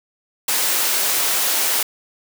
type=high-pass noise; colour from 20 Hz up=white; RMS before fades=-19 dBFS; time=0.48-1.83 s; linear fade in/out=5 ms; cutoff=350 Hz; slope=12 dB/octave; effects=none